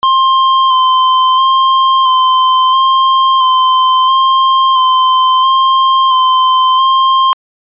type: tone with vibrato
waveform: square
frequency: 1046.5 Hz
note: C6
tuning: in tune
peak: -7 dBFS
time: 0.03-7.33 s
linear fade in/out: 0 ms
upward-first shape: square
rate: 0.74 Hz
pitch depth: 18 cents each way
effects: resampled to 8000 Hz